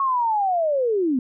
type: linear sweep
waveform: sine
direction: down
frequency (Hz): 1108.7 to 239.8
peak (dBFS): -18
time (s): 0-1.19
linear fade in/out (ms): 2
effects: none